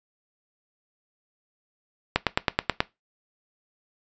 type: click train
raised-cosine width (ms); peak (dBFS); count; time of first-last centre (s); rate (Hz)
0.3; -3; 7; 2.16-2.804; 9.31
effects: noise-tail reverb RT60 0.2 s tail -19 dB re dry + resampled to 16000 Hz